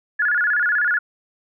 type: tone with vibrato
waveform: sine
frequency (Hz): 1568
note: G6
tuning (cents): 0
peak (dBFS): -16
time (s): 0.19-0.99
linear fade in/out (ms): 10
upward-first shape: square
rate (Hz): 16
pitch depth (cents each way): 150
effects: none